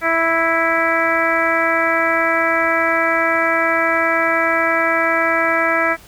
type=harmonic tone; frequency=329.6 Hz; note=E4; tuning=in tune; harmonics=1 / 2 / 3 / 4 / 5 / 6 / 7; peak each=-25 / -20 / -25 / -20 / -21 / -21 / -23 dBFS; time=0.01-5.97 s; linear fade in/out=50 ms; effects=pink hiss -44 dBFS RMS until 6.07 s